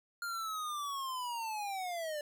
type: linear sweep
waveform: square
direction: down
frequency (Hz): 1411 to 582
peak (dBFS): -37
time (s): 0.22-2.21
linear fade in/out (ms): 2
effects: none